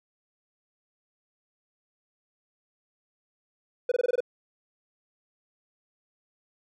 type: tone bursts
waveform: triangle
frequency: 493.9 Hz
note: B4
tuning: in tune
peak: -19 dBFS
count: 7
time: 3.89-4.205 s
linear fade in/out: 5 ms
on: 27 ms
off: 21 ms
effects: none